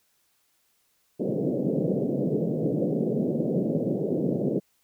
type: band-pass noise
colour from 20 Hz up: pink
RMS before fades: -26 dBFS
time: 1.19-4.6 s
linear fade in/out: 20 ms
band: 140 to 560 Hz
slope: 48 dB/octave
effects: white hiss -69 dBFS RMS until 4.83 s